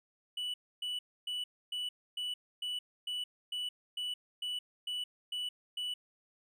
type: tone bursts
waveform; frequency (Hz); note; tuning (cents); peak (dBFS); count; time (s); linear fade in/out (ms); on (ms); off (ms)
triangle; 2960; F#7; 0; -33; 13; 0.37-5.94; 5; 170; 280
effects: none